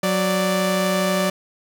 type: tone pair together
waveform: sawtooth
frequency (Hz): 184.99 / 587.3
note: F#3 / D5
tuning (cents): 0 / 0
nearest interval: octave + minor sixth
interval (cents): 2000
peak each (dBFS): -17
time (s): 0.03-1.3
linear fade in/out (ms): 5
effects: none